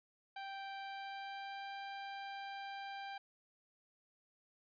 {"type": "tone with pitch glide", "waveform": "sawtooth", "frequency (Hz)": [784, 790.4], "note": ["G5", "G5"], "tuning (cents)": [0, 14], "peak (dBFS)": -40, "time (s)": [0.36, 3.18], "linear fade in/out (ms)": 5, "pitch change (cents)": 14, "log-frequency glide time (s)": [0.8, 1.74], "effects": ["resampled to 11025 Hz"]}